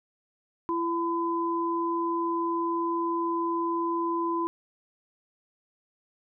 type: tone pair together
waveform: sine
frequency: 337 / 1010 Hz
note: E4 / B5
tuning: +38 / +39 cents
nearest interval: octave + perfect fifth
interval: 1901 cents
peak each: -28 dBFS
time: 0.69-4.47 s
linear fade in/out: 0 ms
effects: none